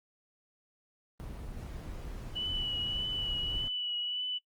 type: noise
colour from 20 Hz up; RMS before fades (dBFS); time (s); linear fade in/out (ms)
brown; -41; 1.2-3.68; 0
type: tone with vibrato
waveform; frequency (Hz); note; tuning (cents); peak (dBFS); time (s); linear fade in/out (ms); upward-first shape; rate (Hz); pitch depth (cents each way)
sine; 2955; F#7; -3; -32; 2.35-4.39; 20; triangle; 1.7; 29
effects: noise-tail reverb RT60 0.1 s tail -23 dB re dry + Opus 24 kbps

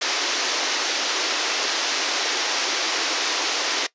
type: band-pass noise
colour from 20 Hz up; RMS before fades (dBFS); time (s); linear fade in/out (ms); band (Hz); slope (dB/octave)
white; -24; 0.01-3.87; 10; 280 to 6300; 48
effects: noise-tail reverb RT60 0.1 s tail -19 dB re dry + resampled to 16000 Hz

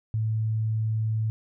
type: tone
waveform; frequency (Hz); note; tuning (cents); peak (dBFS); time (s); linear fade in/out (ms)
sine; 110; A2; 0; -23; 0.14-1.3; 0
effects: none

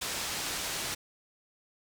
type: low-pass noise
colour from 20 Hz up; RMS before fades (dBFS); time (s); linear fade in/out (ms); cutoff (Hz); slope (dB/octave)
white; -35; 0.01-0.95; 10; 7600; 12
effects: none

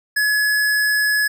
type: tone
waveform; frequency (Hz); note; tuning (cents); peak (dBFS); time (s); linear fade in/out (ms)
square; 1697; G#6; +37; -16; 0.16-1.28; 10
effects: none

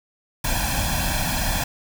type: noise with comb filter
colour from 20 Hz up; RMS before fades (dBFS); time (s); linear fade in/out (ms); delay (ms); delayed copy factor
pink; -23; 0.44-1.64; 5; 1.2; +1
effects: none

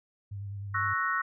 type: tone with vibrato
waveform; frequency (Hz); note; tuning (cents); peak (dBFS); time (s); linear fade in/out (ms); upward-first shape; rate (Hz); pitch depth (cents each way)
sine; 100; G2; +35; -35; 0.31-0.94; 10; square; 9.7; 24
type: chord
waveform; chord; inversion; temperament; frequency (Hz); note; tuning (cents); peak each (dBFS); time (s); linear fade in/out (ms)
sine; F# dominant seventh; second; equal; 1108.7 / 1318.5 / 1480 / 1864.7; C#6 / E6 / F#6 / A#6; 0 / 0 / 0 / 0; -32; 0.74-1.22; 10
effects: none

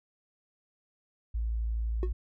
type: tone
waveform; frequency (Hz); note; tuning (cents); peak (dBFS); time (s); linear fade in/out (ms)
sine; 56.1; A1; +34; -28; 1.34-2.13; 10
type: tone with exponential decay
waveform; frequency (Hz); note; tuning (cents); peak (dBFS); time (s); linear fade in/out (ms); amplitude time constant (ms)
triangle; 365.3; F#4; -22; -24; 2.03-2.12; 0; 18
effects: none

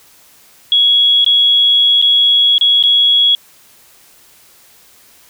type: tone with dropouts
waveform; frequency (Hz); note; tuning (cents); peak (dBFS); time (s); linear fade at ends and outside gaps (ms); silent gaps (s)
sine; 3339; G#7; +9; -7; 0.72-3.35; 1; 1.245-1.263 / 2.016-2.024 / 2.581-2.611 / 2.827-2.837
effects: white hiss -46 dBFS RMS until 5.29 s

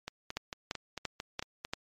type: two click trains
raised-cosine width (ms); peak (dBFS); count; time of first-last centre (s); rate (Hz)
0.2; -20 / -16; 8 / 5; 0.08-1.65 / 0.37-1.735; 4.46 / 2.93
effects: MP3 64 kbps

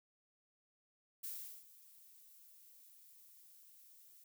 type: noise with ADSR envelope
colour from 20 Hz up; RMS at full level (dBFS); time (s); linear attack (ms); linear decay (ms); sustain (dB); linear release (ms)
violet; -44; 1.23-4.24; 13; 390; -18; 4
effects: none

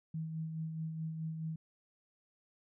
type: tone with tremolo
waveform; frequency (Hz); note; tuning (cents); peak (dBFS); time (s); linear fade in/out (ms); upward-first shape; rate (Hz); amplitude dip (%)
sine; 160; D#3; +49; -35; 0.14-1.56; 5; sine; 4.7; 40
effects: none

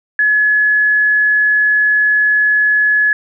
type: tone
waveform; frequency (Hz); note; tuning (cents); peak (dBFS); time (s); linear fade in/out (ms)
sine; 1700; G#6; +40; -9; 0.19-3.13; 2
effects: none

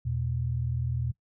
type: tone pair together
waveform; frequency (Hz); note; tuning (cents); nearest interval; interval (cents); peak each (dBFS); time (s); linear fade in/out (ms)
sine; 81.01 / 121; E2 / B2; -30 / -35; perfect fifth; 695; -32 / -28; 0.05-1.12; 10
effects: noise-tail reverb RT60 0.1 s tail -22 dB re dry

